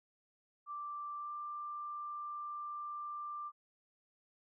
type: tone with pitch glide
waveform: sine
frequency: 1174.7 to 1184.2 Hz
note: D6 to D6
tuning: 0 to +14 cents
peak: -40 dBFS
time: 0.66-3.52 s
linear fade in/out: 50 ms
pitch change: +14 cents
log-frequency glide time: 1.18-1.31 s
effects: none